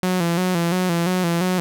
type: tone with vibrato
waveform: sawtooth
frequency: 176.4 Hz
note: F3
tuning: 18 cents sharp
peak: -14 dBFS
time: 0.03-1.6 s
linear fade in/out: 0 ms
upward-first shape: square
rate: 2.9 Hz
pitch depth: 67 cents each way
effects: none